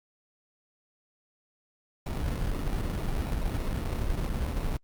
brown noise with sample-and-hold, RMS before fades -29 dBFS, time 2.06-4.77 s, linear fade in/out 5 ms, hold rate 1575 Hz, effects Opus 48 kbps

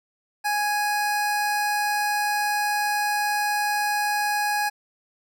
25% pulse tone, 830.6 Hz, G#5, in tune, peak -18 dBFS, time 0.44-4.7 s, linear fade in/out 20 ms, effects none

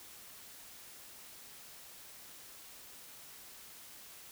silence, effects white hiss -53 dBFS RMS until 4.31 s

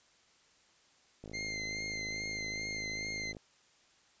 click train, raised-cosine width 2 ms, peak -33 dBFS, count 114, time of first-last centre 1.24-3.368 s, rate 53.1 Hz
sawtooth tone with vibrato, 2093 Hz, C7, in tune, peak -33 dBFS, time 1.33-3.33 s, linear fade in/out 20 ms, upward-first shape triangle, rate 2.4 Hz, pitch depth 33 cents each way
effects white hiss -66 dBFS RMS until 4.2 s + resampled to 16000 Hz

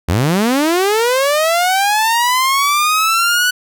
sawtooth linear sweep, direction up, 74 to 1492 Hz, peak -8 dBFS, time 0.08-3.51 s, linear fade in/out 10 ms, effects none

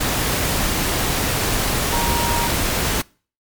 sine tone in noise, 941 Hz, A#5, 16 cents sharp, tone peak -22 dBFS, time 1.92-2.48 s, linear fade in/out 10 ms, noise pink, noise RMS -20 dBFS, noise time 0-3.02 s, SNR -5 dB, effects noise-tail reverb RT60 0.4 s tail -25 dB re dry + MP3 96 kbps

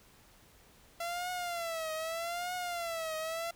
sawtooth tone with vibrato, 676 Hz, E5, 43 cents sharp, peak -31 dBFS, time 1-3.51 s, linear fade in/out 5 ms, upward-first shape triangle, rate 0.81 Hz, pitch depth 130 cents each way, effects pink hiss -61 dBFS RMS until 3.55 s

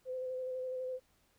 sine tone with vibrato, 512 Hz, C5, 38 cents flat, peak -36 dBFS, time 0.05-1 s, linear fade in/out 50 ms, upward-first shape square, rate 12 Hz, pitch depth 15 cents each way, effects pink hiss -72 dBFS RMS until 1.38 s

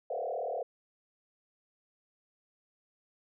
sine tone with frequency modulation, 598 Hz, D5, 31 cents sharp, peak -32 dBFS, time 0.1-0.63 s, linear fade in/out 5 ms, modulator 37.4 Hz, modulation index 3.5, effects none

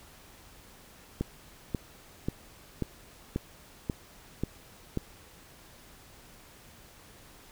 click train, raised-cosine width 3 ms, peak -16 dBFS, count 8, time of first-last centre 1.21-4.973 s, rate 1.86 Hz, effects pink hiss -54 dBFS RMS until 7.51 s

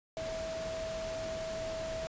sine tone in noise, 647 Hz, E5, 32 cents flat, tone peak -36 dBFS, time 0.17-2.07 s, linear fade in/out 0 ms, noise pink, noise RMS -43 dBFS, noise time 0.17-2.07 s, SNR +4 dB, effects resampled to 16000 Hz

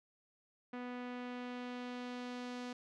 sawtooth tone with low-pass filter sweep, 246.9 Hz, B3, in tune, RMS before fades -44 dBFS, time 0.73-2.73 s, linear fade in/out 5 ms, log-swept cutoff 2200 to 5300 Hz, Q 1.1, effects none

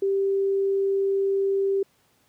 sine tone, 392 Hz, G4, in tune, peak -20 dBFS, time 0.02-1.83 s, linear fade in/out 5 ms, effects pink hiss -64 dBFS RMS until 2.28 s + high-pass 100 Hz 12 dB/octave

